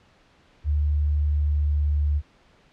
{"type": "tone with pitch glide", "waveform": "sine", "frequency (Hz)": [74, 73.49], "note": ["D2", "D2"], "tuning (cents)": [14, 2], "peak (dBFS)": -19, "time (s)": [0.64, 2.22], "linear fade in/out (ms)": 50, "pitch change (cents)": -12, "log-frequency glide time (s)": [1.2, 2.06], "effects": ["pink hiss -58 dBFS RMS until 2.72 s", "low-pass 4000 Hz 12 dB/octave"]}